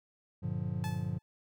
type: chord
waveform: triangle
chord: G minor seventh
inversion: none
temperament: just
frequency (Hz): 98 / 117.6 / 147 / 176.4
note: G2 / Bb2 / D3 / F3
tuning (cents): 0 / +16 / +2 / +18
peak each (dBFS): -36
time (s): 0.42-1.19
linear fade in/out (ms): 20
type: tone with exponential decay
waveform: sawtooth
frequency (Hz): 867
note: A5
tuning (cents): -26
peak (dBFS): -34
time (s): 0.84-1.22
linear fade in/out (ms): 0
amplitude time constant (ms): 82
effects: none